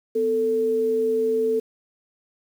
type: tone pair together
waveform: sine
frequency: 249.6 / 444.7 Hz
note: B3 / A4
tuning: +19 / +18 cents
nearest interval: minor seventh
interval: 999 cents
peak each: -30 / -19 dBFS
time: 0.15-1.6 s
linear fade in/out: 10 ms
effects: 8-bit